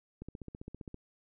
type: click train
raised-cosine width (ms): 3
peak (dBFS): -30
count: 12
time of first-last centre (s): 0.22-0.944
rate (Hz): 15.2
effects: none